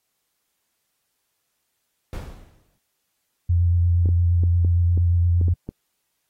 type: noise with exponential decay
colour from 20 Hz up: brown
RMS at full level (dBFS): -29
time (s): 2.13-2.78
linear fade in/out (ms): 1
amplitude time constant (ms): 140
type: tone with vibrato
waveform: sine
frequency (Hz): 86.7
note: F2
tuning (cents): -12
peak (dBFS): -15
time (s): 3.49-5.54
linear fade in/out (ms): 10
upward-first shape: triangle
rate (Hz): 8.6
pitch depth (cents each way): 26
type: clicks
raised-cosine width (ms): 3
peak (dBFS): -17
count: 8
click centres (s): 4.058 / 4.089 / 4.436 / 4.648 / 4.976 / 5.413 / 5.483 / 5.69
effects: white hiss -74 dBFS RMS until 6.29 s + AAC 48 kbps